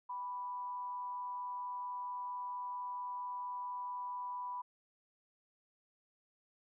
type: tone with amplitude modulation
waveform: sine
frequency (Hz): 987.8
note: B5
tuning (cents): 0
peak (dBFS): -37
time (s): 0.09-4.62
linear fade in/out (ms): 10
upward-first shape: sine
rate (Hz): 180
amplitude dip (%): 35
effects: none